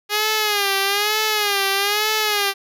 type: tone with vibrato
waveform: 5% pulse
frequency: 411.7 Hz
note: G#4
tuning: 15 cents flat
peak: -6 dBFS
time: 0.09-2.54 s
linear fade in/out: 50 ms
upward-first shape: sine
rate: 1.1 Hz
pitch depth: 90 cents each way
effects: none